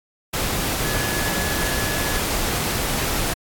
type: tone in noise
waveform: sine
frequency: 1700 Hz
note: G#6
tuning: 40 cents sharp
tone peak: -29 dBFS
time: 0.84-2.19 s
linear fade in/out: 10 ms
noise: pink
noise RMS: -23 dBFS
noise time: 0.33-3.34 s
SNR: -9 dB
effects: AAC 64 kbps